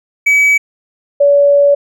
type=tone pair in turn; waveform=triangle / sine; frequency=2280 / 570 Hz; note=C#7 / C#5; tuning=+48 / +48 cents; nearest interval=2 octaves; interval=2400 cents; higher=first; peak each=-5 dBFS; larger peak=neither; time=0.26-0.58 / 1.2-1.75 s; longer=second; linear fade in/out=10 ms; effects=none